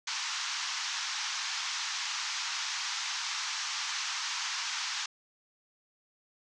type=band-pass noise; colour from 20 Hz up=white; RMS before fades=-35 dBFS; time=0.07-5.06 s; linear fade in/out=5 ms; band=870 to 6500 Hz; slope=48 dB/octave; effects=none